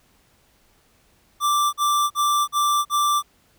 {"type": "tone bursts", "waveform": "square", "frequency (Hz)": 1174.7, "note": "D6", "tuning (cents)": 0, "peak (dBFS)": -18, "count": 5, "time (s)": [1.4, 3.226], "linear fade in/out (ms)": 50, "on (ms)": 330, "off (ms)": 44, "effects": ["pink hiss -60 dBFS RMS until 3.58 s"]}